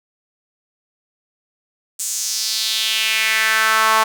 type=tone with high-pass filter sweep; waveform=sawtooth; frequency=220 Hz; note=A3; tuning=in tune; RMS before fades=-18 dBFS; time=1.99-4.04 s; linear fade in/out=10 ms; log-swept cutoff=7800 to 990 Hz; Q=2.8; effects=none